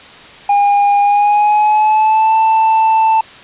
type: tone with pitch glide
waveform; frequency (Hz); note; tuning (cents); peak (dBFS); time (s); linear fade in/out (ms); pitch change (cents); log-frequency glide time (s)
triangle; 812 to 885.5; G#5 to A5; -39 to +11; -6; 0.49-3.21; 5; +150; 1.01-2.35
effects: white hiss -36 dBFS RMS until 3.43 s + resampled to 8000 Hz